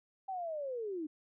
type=linear sweep; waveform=sine; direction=down; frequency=783 to 293.7 Hz; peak=-36 dBFS; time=0.28-1.07 s; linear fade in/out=10 ms; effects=none